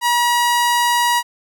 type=tone; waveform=sawtooth; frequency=960 Hz; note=B5; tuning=49 cents flat; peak=-10 dBFS; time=0.01-1.23 s; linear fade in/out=50 ms; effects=none